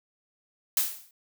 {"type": "noise with exponential decay", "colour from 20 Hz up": "blue", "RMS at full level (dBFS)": -21, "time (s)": [0.77, 1.11], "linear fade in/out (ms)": 2, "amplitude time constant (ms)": 72, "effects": []}